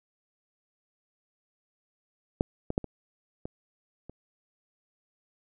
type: clicks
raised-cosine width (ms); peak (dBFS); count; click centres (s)
2; -10 / -17 / -11 / -24 / -22 / -29; 6; 2.409 / 2.704 / 2.779 / 2.843 / 3.455 / 4.096
effects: none